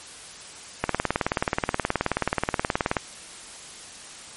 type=click train; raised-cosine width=0.5 ms; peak=-6 dBFS; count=41; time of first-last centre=0.84-2.968 s; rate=18.8 Hz; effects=white hiss -42 dBFS RMS until 4.36 s + MP3 48 kbps